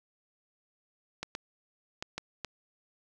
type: clicks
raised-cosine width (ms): 0.2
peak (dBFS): -18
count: 5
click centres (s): 1.23 / 1.351 / 2.025 / 2.18 / 2.447
effects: none